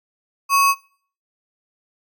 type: tone with sample-and-hold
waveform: sine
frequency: 1108.7 Hz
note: C#6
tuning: in tune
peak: -12 dBFS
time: 0.49-0.75 s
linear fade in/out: 50 ms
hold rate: 3675 Hz
effects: noise-tail reverb RT60 0.5 s tail -23 dB re dry + AAC 48 kbps